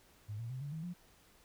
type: tone with pitch steps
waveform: sine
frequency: 104.9 / 116.39 / 129.15 / 143.3 / 159 / 176.42 Hz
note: G#2 / A#2 / C3 / D3 / D#3 / F3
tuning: +18 / -2 / -22 / -42 / +38 / +18 cents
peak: -39 dBFS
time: 0.28-0.94 s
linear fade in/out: 20 ms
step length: 110 ms
effects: pink hiss -65 dBFS RMS until 1.44 s